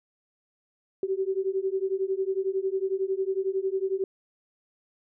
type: beating tone pair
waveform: sine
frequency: 378.4 / 389.4 Hz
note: F#4 / G4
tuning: +39 / -12 cents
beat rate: 11 Hz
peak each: -28 dBFS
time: 1.03-4.04 s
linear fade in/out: 2 ms
effects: none